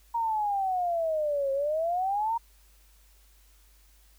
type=exponential two-way sweep; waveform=sine; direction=down then up; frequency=942 to 538 to 942 Hz; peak=-25 dBFS; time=0.14-2.38 s; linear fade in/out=10 ms; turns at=1.52 s; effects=added 50 Hz sine -57 dBFS peak until 4.18 s + white hiss -63 dBFS RMS until 4.18 s